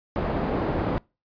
white low-pass noise, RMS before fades -26 dBFS, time 0.16-0.98 s, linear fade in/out 0 ms, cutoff 570 Hz, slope 12 dB/octave, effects noise-tail reverb RT60 0.3 s tail -26 dB re dry + resampled to 11025 Hz

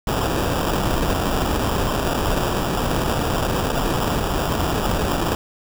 pink noise with sample-and-hold, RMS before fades -21 dBFS, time 0.07-5.35 s, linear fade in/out 2 ms, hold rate 2100 Hz, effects none

